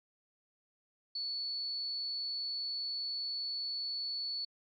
sine tone, 4435 Hz, C#8, in tune, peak -35 dBFS, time 1.15-4.45 s, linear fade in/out 5 ms, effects Opus 48 kbps

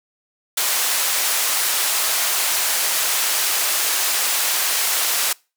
white band-pass noise, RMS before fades -20 dBFS, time 0.57-5.33 s, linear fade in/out 5 ms, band 610 to 15000 Hz, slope 12 dB/octave, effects noise-tail reverb RT60 0.3 s tail -25 dB re dry

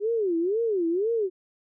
sine tone with vibrato, 392 Hz, G4, in tune, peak -22 dBFS, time 0-1.3 s, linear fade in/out 50 ms, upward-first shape sine, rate 2 Hz, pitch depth 300 cents each way, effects none

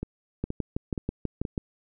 two click trains, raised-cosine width 3 ms, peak -15 / -18 dBFS, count 8 / 4, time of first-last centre 0.44-1.578 / 0.03-1.452 s, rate 6.15 / 2.11 Hz, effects none

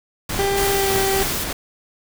pink noise with tremolo, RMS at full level -24 dBFS, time 0.29-1.53 s, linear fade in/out 5 ms, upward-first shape sine, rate 3.4 Hz, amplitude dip 40%
30% pulse tone with pitch glide, 396.4 to 388.7 Hz, G4 to G4, +19 to -15 cents, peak -16 dBFS, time 0.39-1.23 s, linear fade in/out 0 ms, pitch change -34 cents, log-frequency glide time 0.71-0.95 s
white band-stop noise, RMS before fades -26 dBFS, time 0.56-1.45 s, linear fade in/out 20 ms, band 640 to 940 Hz, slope 96 dB/octave
effects none

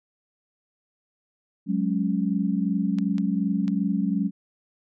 sine chord, F# suspended second, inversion none, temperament equal, 185 / 207.7 / 277.2 Hz, F#3 / G#3 / C#4, 0 / 0 / 0 cents, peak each -25 / -25 / -28 dBFS, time 1.66-4.31 s, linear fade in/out 50 ms
clicks, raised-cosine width 0.2 ms, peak -22 / -23 / -23 dBFS, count 3, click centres 2.986 / 3.182 / 3.68 s
effects none

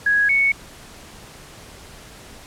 sine tone pair in turn, 1661.2 / 2217 Hz, G#6 / C#7, 0 / 0 cents, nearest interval perfect fourth, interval 500 cents, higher second, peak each -14 dBFS, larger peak neither, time 0.06-0.29 / 0.29-0.52 s, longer neither, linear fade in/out 5 ms, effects pink hiss -42 dBFS RMS until 2.46 s + low-pass 11000 Hz 12 dB/octave

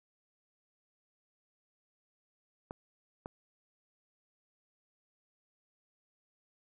clicks, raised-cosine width 1 ms, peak -26 dBFS, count 2, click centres 2.709 / 3.259 s, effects none

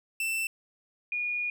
45% pulse / sine tone pair in turn, 2668 / 2442 Hz, E7 / D#7, +20 / -33 cents, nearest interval major second, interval 153 cents, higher first, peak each -28 dBFS, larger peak neither, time 0.2-0.47 / 1.12-1.5 s, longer second, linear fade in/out 2 ms, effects none

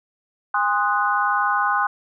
sine chord, Ab dominant seventh, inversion none, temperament equal with one note detuned, 815.4 / 1046.5 / 1244.5 / 1480 Hz, Ab5 / C6 / Eb6 / Gb6, -32 / 0 / 0 / 0 cents, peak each -23 dBFS, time 0.54-1.87 s, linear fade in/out 5 ms, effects none

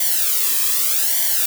blue noise with flanger, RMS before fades -18 dBFS, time 0-1.46 s, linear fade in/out 5 ms, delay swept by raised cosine 0.76 to 1.41 ms, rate 0.83 Hz, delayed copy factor -1, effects none

